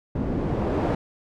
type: noise with low-pass filter sweep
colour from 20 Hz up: white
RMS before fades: -25 dBFS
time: 0.15-0.95 s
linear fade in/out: 5 ms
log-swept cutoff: 260 to 540 Hz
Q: 0.78
effects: none